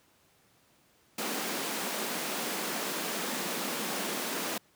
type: high-pass noise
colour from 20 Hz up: pink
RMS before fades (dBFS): -34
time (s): 1.18-4.58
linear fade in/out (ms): 5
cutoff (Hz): 180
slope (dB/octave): 48
effects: pink hiss -65 dBFS RMS until 4.75 s + high-pass 100 Hz 12 dB/octave